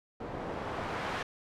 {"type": "noise with low-pass filter sweep", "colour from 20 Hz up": "white", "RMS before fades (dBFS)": -37, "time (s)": [0.2, 1.23], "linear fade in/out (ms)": 5, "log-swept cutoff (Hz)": [610, 1800], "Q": 0.76, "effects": []}